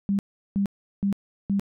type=tone bursts; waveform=sine; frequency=198.7 Hz; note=G3; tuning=24 cents sharp; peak=-20 dBFS; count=4; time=0.09-1.596 s; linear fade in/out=0 ms; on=99 ms; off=370 ms; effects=none